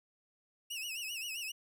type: tone with vibrato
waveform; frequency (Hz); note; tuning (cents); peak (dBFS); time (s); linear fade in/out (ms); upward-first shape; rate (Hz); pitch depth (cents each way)
sawtooth; 2729; F7; -41; -35; 0.7-1.52; 10; sine; 7.6; 130
effects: none